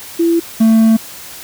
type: tone pair in turn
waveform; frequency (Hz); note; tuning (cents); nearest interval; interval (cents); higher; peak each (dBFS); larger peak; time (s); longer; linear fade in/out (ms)
sine / triangle; 336 / 223; E4 / A3; +33 / +23; perfect fifth; 710; first; -9 / -4; second; 0.19-0.4 / 0.6-0.97; second; 10
effects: white hiss -32 dBFS RMS until 1.43 s

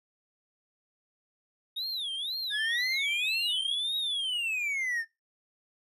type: tone with vibrato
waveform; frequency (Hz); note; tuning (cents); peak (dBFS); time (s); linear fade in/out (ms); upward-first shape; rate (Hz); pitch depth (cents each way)
triangle; 3651; A#7; -37; -30; 1.76-3.75; 10; sine; 2; 260
type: exponential two-way sweep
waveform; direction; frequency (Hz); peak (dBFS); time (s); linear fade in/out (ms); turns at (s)
triangle; up then down; 1646 to 3823 to 1778; -27; 2.5-5.05; 50; 3.97
effects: noise-tail reverb RT60 0.2 s tail -19 dB re dry + resampled to 32000 Hz

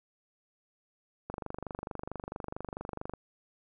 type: click train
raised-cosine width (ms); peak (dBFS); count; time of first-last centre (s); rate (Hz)
1; -23; 46; 1.3-3.137; 24.5
effects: none

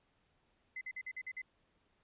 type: tone bursts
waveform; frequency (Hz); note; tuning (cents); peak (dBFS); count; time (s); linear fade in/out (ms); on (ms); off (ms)
sine; 2040; C7; -44; -40; 7; 0.76-1.418; 5; 52; 49
effects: pink hiss -75 dBFS RMS until 2.03 s + resampled to 8000 Hz

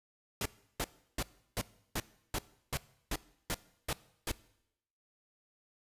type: noise bursts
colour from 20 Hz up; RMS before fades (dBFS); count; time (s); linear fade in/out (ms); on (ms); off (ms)
pink; -34; 11; 0.41-4.316; 2; 46; 340
effects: noise-tail reverb RT60 0.8 s tail -20 dB re dry + resampled to 32000 Hz

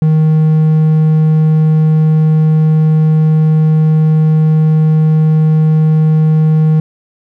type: tone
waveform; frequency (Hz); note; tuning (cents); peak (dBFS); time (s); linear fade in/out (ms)
triangle; 156.4; D#3; +9; -4; 0.02-6.8; 2
effects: none

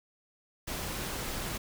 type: noise with amplitude modulation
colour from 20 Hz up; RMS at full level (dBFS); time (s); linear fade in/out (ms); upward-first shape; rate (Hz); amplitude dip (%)
pink; -35; 0.67-1.58; 10; sine; 235; 25
effects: none

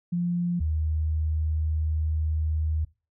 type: tone pair in turn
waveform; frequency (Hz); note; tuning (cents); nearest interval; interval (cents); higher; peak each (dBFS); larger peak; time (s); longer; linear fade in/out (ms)
sine; 174.61 / 78.07; F3 / D#2; 0 / +6; octave + major second; 1394; first; -23; neither; 0.12-0.6 / 0.6-2.85; second; 10
effects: noise-tail reverb RT60 0.3 s tail -21 dB re dry

